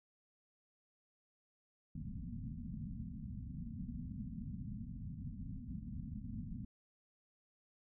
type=low-pass noise; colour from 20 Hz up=white; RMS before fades=-45 dBFS; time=1.95-6.65 s; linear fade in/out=5 ms; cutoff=250 Hz; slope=96 dB/octave; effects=none